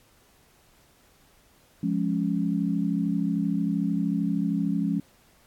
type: chord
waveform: sine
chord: Db major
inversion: first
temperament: equal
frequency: 174.61 / 207.7 / 277.2 Hz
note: F3 / Ab3 / Db4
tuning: 0 / 0 / 0 cents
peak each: -27 / -27 / -28 dBFS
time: 1.83-5 s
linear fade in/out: 5 ms
effects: pink hiss -60 dBFS RMS until 5.46 s + AAC 64 kbps